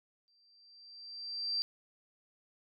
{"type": "tone with exponential growth", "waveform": "sine", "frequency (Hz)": 4699, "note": "D8", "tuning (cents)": 0, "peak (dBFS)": -29, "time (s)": [0.28, 1.62], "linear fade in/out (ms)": 0, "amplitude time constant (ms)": 290, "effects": []}